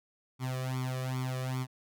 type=tone with flanger; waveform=sawtooth; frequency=129 Hz; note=C3; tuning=24 cents flat; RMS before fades=-34 dBFS; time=0.39-1.67 s; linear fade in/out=50 ms; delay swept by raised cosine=0.88 to 1.72 ms; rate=2.5 Hz; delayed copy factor=+0.95; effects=none